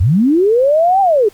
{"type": "linear two-way sweep", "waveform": "sine", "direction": "up then down", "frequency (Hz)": [73, 800, 385.9], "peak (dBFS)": -8, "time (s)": [0, 1.29], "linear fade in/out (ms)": 10, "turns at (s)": 1.01, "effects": ["pink hiss -46 dBFS RMS until 1.33 s"]}